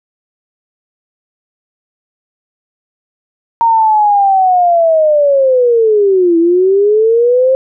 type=linear two-way sweep; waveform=sine; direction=down then up; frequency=930 to 329.1 to 531 Hz; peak=-6 dBFS; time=3.61-7.55 s; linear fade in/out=0 ms; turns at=6.38 s; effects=none

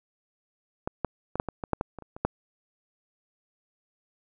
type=clicks; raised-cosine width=1 ms; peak=-15 / -12 / -17 / -9 / -17 / -18 / -9 / -13 / -25 / -30 / -26 / -9 dBFS; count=12; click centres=0.875 / 1.047 / 1.356 / 1.399 / 1.487 / 1.638 / 1.733 / 1.811 / 1.987 / 2.023 / 2.165 / 2.25 s; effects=none

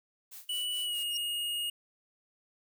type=noise with tremolo; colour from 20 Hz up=blue; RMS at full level=-46 dBFS; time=0.31-1.04 s; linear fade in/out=10 ms; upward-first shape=sine; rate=4.7 Hz; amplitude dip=90%
type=tone with pitch glide; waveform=square; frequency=2954 to 2863 Hz; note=F#7 to F7; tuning=-3 to +42 cents; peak=-32 dBFS; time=0.49-1.7 s; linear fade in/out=5 ms; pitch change=-55 cents; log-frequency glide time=0.84-0.97 s
type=tone with exponential growth; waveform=triangle; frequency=5588 Hz; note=F8; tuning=in tune; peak=-30 dBFS; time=1.1-1.17 s; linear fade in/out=2 ms; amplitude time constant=15 ms
effects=none

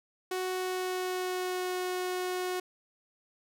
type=tone with pitch glide; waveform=sawtooth; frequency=370 to 365.1 Hz; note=F#4 to F#4; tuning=0 to -23 cents; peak=-27 dBFS; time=0.31-2.6 s; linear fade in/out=5 ms; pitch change=-23 cents; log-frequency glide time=0.51-1.73 s; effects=none

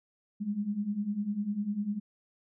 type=beating tone pair; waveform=sine; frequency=199.2 / 209.2 Hz; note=G3 / G#3; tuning=+28 / +13 cents; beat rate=10 Hz; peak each=-35 / -31 dBFS; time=0.4-2 s; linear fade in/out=20 ms; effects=none

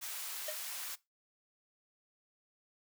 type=high-pass noise; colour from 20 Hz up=white; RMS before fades=-42 dBFS; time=0.01-0.96 s; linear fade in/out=20 ms; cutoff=850 Hz; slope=12 dB/octave
type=tone with exponential decay; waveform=square; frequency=614 Hz; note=D#5; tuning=23 cents flat; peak=-36 dBFS; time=0.48-0.58 s; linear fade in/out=5 ms; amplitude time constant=21 ms
effects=noise-tail reverb RT60 0.2 s tail -19 dB re dry

